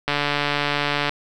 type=click train; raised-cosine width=0.3 ms; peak=-5 dBFS; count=148; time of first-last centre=0.08-1.094 s; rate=145 Hz; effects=none